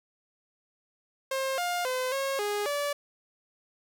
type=tone with pitch steps; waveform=sawtooth; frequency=533 / 707 / 511 / 544 / 413 / 577 Hz; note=C5 / F5 / C5 / C#5 / G#4 / D5; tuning=+32 / +21 / -41 / -33 / -10 / -31 cents; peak=-24 dBFS; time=1.31-2.93 s; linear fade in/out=5 ms; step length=270 ms; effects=none